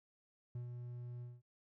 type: tone with ADSR envelope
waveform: triangle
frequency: 121.6 Hz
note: B2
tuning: 26 cents flat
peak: -38 dBFS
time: 0.55-1.42 s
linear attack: 4 ms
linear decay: 110 ms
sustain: -4 dB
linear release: 200 ms
effects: none